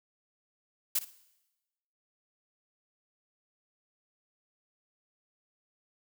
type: noise with echo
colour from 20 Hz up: blue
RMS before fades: -28 dBFS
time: 0.95-0.99 s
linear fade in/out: 5 ms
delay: 58 ms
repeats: 2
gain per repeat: -14 dB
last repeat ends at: 1.106 s
effects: noise-tail reverb RT60 1.0 s tail -18 dB re dry